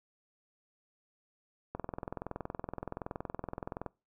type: click train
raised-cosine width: 1 ms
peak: -23 dBFS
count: 46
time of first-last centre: 1.75-3.863 s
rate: 21.3 Hz
effects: noise-tail reverb RT60 0.3 s tail -25 dB re dry